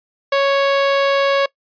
sawtooth tone, 554.4 Hz, C#5, in tune, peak -9 dBFS, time 0.32-1.46 s, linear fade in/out 5 ms, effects noise-tail reverb RT60 0.1 s tail -22 dB re dry + resampled to 11025 Hz

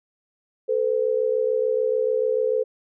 sine tone pair together, 440 / 506.8 Hz, A4 / B4, 0 / +45 cents, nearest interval major second, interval 245 cents, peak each -22 dBFS, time 0.68-2.64 s, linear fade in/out 20 ms, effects none

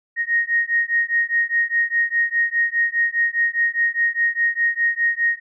sine beating tone pair, 1864.7 / 1869.6 Hz, A#6 / A#6, 0 / +5 cents, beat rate 4.9 Hz, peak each -20 dBFS, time 0.16-5.4 s, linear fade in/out 50 ms, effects none

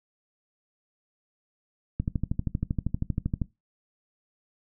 click train, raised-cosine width 5 ms, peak -14 dBFS, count 19, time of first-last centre 2-3.417 s, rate 12.7 Hz, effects noise-tail reverb RT60 0.2 s tail -19 dB re dry

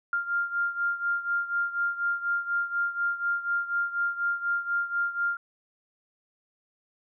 sine beating tone pair, 1396.9 / 1401 Hz, F6 / F6, 0 / +5 cents, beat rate 4.1 Hz, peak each -27 / -31 dBFS, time 0.13-5.37 s, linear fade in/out 2 ms, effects none

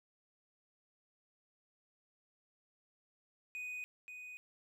triangle tone with echo, 2489 Hz, D#7, in tune, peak -39 dBFS, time 3.55-3.84 s, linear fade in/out 0 ms, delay 530 ms, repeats 1, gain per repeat -6 dB, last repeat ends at 4.37 s, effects none

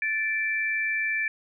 sine tone pair together, 1754 / 2341 Hz, A6 / D7, -6 / -6 cents, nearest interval perfect fourth, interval 500 cents, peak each -27 dBFS, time 0.02-1.28 s, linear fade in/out 2 ms, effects none

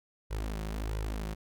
sawtooth tone with flanger, 53 Hz, G#1, 36 cents sharp, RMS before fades -35 dBFS, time 0.3-1.35 s, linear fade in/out 20 ms, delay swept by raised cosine 2 to 5.5 ms, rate 1.5 Hz, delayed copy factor +0.75, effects none

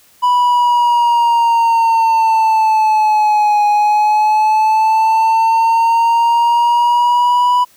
triangle linear two-way sweep, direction down then up, 987.8 to 830.6 to 987.8 Hz, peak -7 dBFS, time 0.22-7.65 s, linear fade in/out 20 ms, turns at 3.66 s, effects white hiss -49 dBFS RMS until 7.76 s

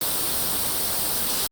white noise with comb filter, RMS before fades -24 dBFS, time 0.01-1.47 s, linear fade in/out 5 ms, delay 0.22 ms, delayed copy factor +0.5, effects Opus 32 kbps

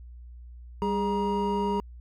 triangle tone cluster, 198.2 / 410.9 / 949 Hz, G3 / G#4 / A#5, +19 / -18 / +31 cents, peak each -27 dBFS, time 0.82-1.8 s, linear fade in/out 0 ms, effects added 60 Hz sine -42 dBFS peak until 2 s

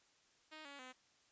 5% pulse tone with pitch steps, 311.1 / 282 / 255.6 Hz, D#4 / C#4 / C4, 0 / +30 / -40 cents, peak -40 dBFS, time 0.51-0.93 s, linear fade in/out 20 ms, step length 140 ms, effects white hiss -72 dBFS RMS until 1.31 s + resampled to 16000 Hz

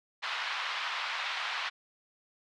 pink band-pass noise, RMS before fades -35 dBFS, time 0.22-1.7 s, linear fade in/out 20 ms, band 940 to 4000 Hz, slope 24 dB/octave, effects none

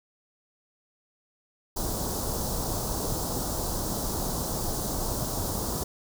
pink band-stop noise, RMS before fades -30 dBFS, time 1.76-5.84 s, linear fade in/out 10 ms, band 1100 to 4700 Hz, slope 24 dB/octave, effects none

